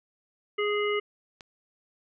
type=harmonic tone; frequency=415.3 Hz; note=G#4; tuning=in tune; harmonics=1 / 3 / 5 / 7; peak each=-26 / -33 / -32 / -36 dBFS; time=0.58-1 s; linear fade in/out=10 ms
type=click; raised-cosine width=0.2 ms; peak=-27 dBFS; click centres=1.408 s
effects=none